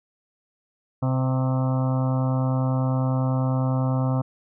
harmonic tone with a mistuned harmonic, 130 Hz, C3, 11 cents flat, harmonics 1 / 2 / 4 / 5 / 6 / 7 / 8 / 9 / 10, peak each -21 / -27 / -33 / -35 / -37 / -38 / -39 / -40 / -41 dBFS, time 1.02-4.22 s, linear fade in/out 10 ms, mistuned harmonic 8, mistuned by +30 cents, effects none

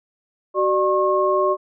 sine tone cluster, 376.8 / 598 / 1083 Hz, F#4 / D5 / C#6, +32 / +31 / -41 cents, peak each -20 dBFS, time 0.54-1.57 s, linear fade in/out 50 ms, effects none

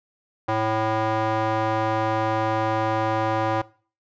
square tone with band-pass filter, 110 Hz, A2, in tune, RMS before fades -23 dBFS, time 0.48-3.62 s, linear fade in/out 10 ms, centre 840 Hz, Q 1.4, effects noise-tail reverb RT60 0.4 s tail -20 dB re dry + resampled to 16000 Hz

